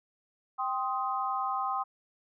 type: chord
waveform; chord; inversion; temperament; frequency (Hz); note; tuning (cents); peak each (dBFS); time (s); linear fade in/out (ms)
sine; C minor; second; equal with one note detuned; 784 / 1046.5 / 1254.6; G5 / C6 / Eb6; 0 / 0 / +14; -33; 0.58-1.84; 20
effects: none